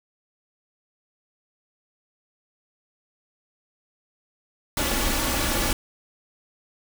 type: noise with comb filter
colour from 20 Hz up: pink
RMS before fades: -24 dBFS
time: 4.77-5.73 s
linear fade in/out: 2 ms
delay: 3.5 ms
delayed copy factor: +0.55
effects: none